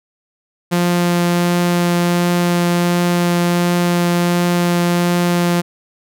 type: tone with vibrato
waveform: sawtooth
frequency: 174.61 Hz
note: F3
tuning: in tune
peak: -9 dBFS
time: 0.71-5.62 s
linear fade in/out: 20 ms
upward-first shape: triangle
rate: 1.4 Hz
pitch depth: 8 cents each way
effects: none